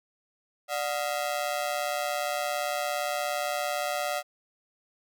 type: ring-modulated tone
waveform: sawtooth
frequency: 659.3 Hz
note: E5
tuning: in tune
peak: -21 dBFS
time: 0.68-4.23 s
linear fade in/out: 50 ms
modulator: 68.7 Hz
effects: none